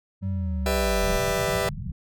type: linear sweep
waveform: sine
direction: down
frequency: 98.9 to 34.23 Hz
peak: -25 dBFS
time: 0.21-1.21 s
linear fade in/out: 50 ms
type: tone with vibrato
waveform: triangle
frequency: 189.9 Hz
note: F#3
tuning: 45 cents sharp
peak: -29 dBFS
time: 0.22-1.16 s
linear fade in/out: 10 ms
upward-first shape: sine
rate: 2.4 Hz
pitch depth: 24 cents each way
type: chord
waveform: sawtooth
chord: E minor seventh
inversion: first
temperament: just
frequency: 395.6 / 494.4 / 593.3 / 659.3 Hz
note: G4 / B4 / D5 / E5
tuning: +16 / +2 / +18 / 0 cents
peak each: -25 dBFS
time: 0.66-1.69 s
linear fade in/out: 2 ms
type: low-pass noise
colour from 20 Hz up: white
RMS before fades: -32 dBFS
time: 1.02-1.92 s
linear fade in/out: 5 ms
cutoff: 200 Hz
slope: 96 dB/octave
effects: none